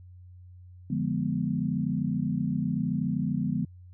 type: chord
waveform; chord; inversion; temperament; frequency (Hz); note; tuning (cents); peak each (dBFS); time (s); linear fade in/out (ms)
sine; D diminished seventh; none; equal; 146.83 / 174.61 / 207.7 / 246.9; D3 / F3 / Ab3 / Cb4; 0 / 0 / 0 / 0; -31; 0.9-3.65; 5
effects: added 90 Hz sine -46 dBFS peak until 3.93 s